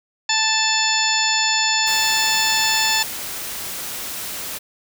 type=harmonic tone; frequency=880 Hz; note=A5; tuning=in tune; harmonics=1 / 2 / 3 / 4 / 5 / 6 / 8; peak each=-24 / -24 / -24 / -24 / -24 / -24 / -24 dBFS; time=0.29-3.03 s; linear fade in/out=5 ms
type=noise; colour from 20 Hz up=white; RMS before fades=-29 dBFS; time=1.86-4.59 s; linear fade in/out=20 ms
effects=none